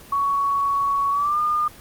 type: tone with pitch glide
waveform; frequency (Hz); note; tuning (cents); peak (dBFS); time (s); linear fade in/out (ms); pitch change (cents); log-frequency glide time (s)
sine; 1118 to 1212.2; C#6 to D#6; +14 to -46; -18; 0.12-1.68; 5; +140; 1.11-1.39
effects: pink hiss -44 dBFS RMS until 1.8 s + Opus 24 kbps